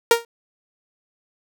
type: tone with exponential decay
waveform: sawtooth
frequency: 466.2 Hz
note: A#4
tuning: in tune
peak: -4 dBFS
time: 0.11-0.25 s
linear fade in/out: 2 ms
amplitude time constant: 30 ms
effects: none